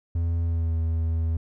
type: tone with pitch glide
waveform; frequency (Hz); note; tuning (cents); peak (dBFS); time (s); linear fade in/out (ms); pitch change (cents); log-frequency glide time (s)
triangle; 84 to 81.61; E2 to E2; +33 to -17; -20; 0.15-1.37; 5; -50; 0.44-0.72
effects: none